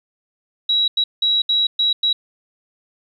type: tone bursts at uneven times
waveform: sine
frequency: 3877 Hz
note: B7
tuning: 33 cents flat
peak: -14 dBFS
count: 6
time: 0.69-0.88 / 0.97-1.04 / 1.22-1.42 / 1.49-1.67 / 1.79-1.93 / 2.03-2.13 s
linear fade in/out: 5 ms
effects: 9-bit